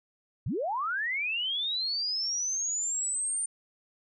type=linear sweep; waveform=sine; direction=up; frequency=79.4 to 9020 Hz; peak=-28 dBFS; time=0.46-3.46 s; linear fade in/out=5 ms; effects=none